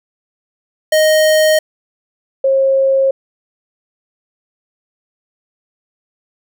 square / sine tone pair in turn, 622.3 / 538.3 Hz, D#5 / C5, 0 / +49 cents, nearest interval minor third, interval 251 cents, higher first, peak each -9 dBFS, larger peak neither, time 0.92-1.59 / 2.44-3.11 s, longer neither, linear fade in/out 5 ms, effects none

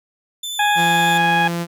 sawtooth tone with vibrato, 3520 Hz, A7, in tune, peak -22 dBFS, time 0.43-1.18 s, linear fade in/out 5 ms, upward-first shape sine, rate 11 Hz, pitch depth 14 cents each way
harmonic tone, 830.6 Hz, G#5, in tune, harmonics 1 / 2 / 3 / 4, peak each -16 / -19 / -24 / -27 dBFS, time 0.59-1.48 s, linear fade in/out 5 ms
sawtooth tone, 170.9 Hz, F3, 37 cents flat, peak -17 dBFS, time 0.75-1.67 s, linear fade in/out 50 ms
effects none

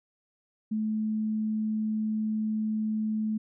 sine tone, 216.5 Hz, A3, 28 cents flat, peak -26 dBFS, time 0.71-3.38 s, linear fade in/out 10 ms, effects none

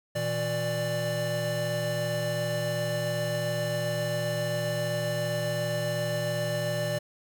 square tone cluster, 119.5 / 162.3 / 590 Hz, A#2 / E3 / D5, +43 / -27 / +8 cents, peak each -34 / -35 / -30 dBFS, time 0.15-6.99 s, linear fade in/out 10 ms, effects 11-bit

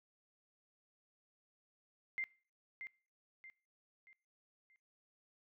sine tone with echo, 2093 Hz, C7, in tune, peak -36 dBFS, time 2.18-2.24 s, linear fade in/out 0 ms, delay 630 ms, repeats 4, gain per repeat -8 dB, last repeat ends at 4.76 s, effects noise-tail reverb RT60 0.4 s tail -21 dB re dry

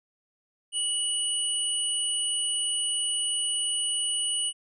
sine tone pair together, 2935 / 9318 Hz, F#7 / D9, -15 / -15 cents, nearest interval octave + minor sixth, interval 2000 cents, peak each -28 dBFS, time 0.72-4.53 s, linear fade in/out 50 ms, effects none

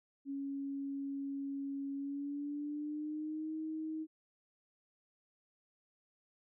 sine tone with pitch glide, 277.2 to 314.8 Hz, C#4 to D#4, 0 to +20 cents, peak -37 dBFS, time 0.25-4.07 s, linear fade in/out 50 ms, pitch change +220 cents, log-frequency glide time 1.94-3.54 s, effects none

